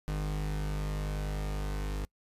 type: tone pair together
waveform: 45% pulse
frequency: 50.56 / 151.5 Hz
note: G#1 / D#3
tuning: -46 / -46 cents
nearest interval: octave + perfect fifth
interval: 1900 cents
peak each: -32 / -39 dBFS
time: 0.08-2.05 s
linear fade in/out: 0 ms
effects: noise-tail reverb RT60 0.1 s tail -25 dB re dry + resampled to 32000 Hz